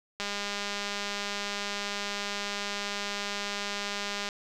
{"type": "click train", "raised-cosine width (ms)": 0.2, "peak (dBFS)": -16, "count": 831, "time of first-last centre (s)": [0.2, 4.289], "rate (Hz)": 203, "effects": []}